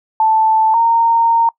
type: tone pair in turn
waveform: sine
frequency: 880 / 921.7 Hz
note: A5 / A#5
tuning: 0 / -20 cents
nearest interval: minor second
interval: 80 cents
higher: second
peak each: -9 dBFS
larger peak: neither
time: 0.2-0.74 / 0.74-1.49 s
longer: second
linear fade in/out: 2 ms
effects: noise-tail reverb RT60 0.1 s tail -24 dB re dry